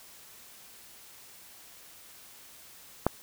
click, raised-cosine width 1 ms, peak -8 dBFS, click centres 3.066 s, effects white hiss -52 dBFS RMS until 3.22 s

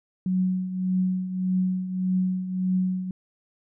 sine tone with tremolo, 185 Hz, F#3, in tune, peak -19 dBFS, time 0.26-3.11 s, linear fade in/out 2 ms, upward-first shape triangle, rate 1.7 Hz, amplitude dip 70%, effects none

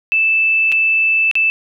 sine tone with dropouts, 2637 Hz, E7, in tune, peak -11 dBFS, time 0.12-1.5 s, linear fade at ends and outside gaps 0 ms, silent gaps 0.718-0.723 / 1.313-1.354 s, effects none

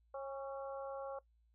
harmonic tone with a mistuned harmonic, 272.4 Hz, C#4, 30 cents flat, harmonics 2 / 3 / 4 / 5, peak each -42 / -49 / -51 / -54 dBFS, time 0.14-1.19 s, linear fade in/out 5 ms, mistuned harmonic 4, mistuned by +37 cents, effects noise-tail reverb RT60 0.1 s tail -20 dB re dry + added 57 Hz sine -69 dBFS peak until 1.54 s

